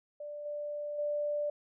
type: tone with level steps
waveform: sine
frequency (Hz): 589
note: D5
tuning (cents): +5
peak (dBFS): -39 / -35 / -30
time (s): 0.2-1.5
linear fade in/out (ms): 5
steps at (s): 0.45 / 0.98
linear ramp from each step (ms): 10
effects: none